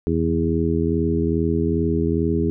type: harmonic tone with a mistuned harmonic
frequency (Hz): 82.41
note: E2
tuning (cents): 0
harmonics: 1 / 2 / 3 / 4 / 5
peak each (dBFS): -24 / -24 / -24 / -24 / -24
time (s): 0.07-2.5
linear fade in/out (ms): 0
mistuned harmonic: 1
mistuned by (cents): +30
effects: none